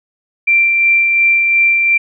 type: tone with tremolo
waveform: sine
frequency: 2358 Hz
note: D7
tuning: 6 cents sharp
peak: -7 dBFS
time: 0.47-1.98 s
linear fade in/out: 10 ms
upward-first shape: sine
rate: 2.8 Hz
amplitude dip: 30%
effects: none